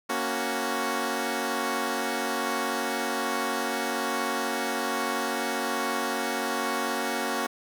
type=chord; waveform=10% pulse; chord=F# major; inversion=first; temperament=equal; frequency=233.1 / 277.2 / 370 Hz; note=A#3 / C#4 / F#4; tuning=0 / 0 / 0 cents; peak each=-23 dBFS; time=0.09-7.47 s; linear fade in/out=10 ms; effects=none